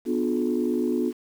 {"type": "chord", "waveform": "sine", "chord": "B diminished seventh", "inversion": "none", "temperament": "just", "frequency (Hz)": [246.9, 296.3, 355.6, 426.7], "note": ["B3", "D4", "F4", "Ab4"], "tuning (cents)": [0, 15, 31, 47], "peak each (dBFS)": [-25, -28, -26, -30], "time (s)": [0.05, 1.13], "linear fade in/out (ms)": 50, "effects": ["tanh soft clip ceiling -13 dBFS", "8-bit"]}